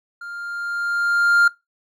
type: tone with level ramp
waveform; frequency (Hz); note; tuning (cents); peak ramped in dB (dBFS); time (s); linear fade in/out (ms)
triangle; 1400; F6; +4; -30 to -9; 0.21-1.48; 5
effects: noise-tail reverb RT60 0.2 s tail -21 dB re dry